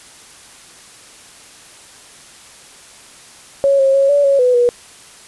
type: tone with pitch steps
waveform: sine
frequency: 554 / 540 / 549 / 573 / 554 / 498.6 / 484.2 Hz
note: C#5 / C#5 / C#5 / D5 / C#5 / B4 / B4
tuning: -1 / -45 / -17 / -43 / -1 / +16 / -34 cents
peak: -9 dBFS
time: 3.64-4.69 s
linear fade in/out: 0 ms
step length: 150 ms
effects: white hiss -41 dBFS RMS until 5.27 s + resampled to 24000 Hz